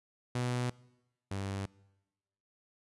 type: tone pair in turn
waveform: sawtooth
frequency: 123.47 / 98 Hz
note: B2 / G2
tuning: 0 / 0 cents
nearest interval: major third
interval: 400 cents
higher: first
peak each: -27 / -31 dBFS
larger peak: first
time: 0.35-0.7 / 1.31-1.66 s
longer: neither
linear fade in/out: 5 ms
effects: noise-tail reverb RT60 1.0 s tail -23 dB re dry + resampled to 24000 Hz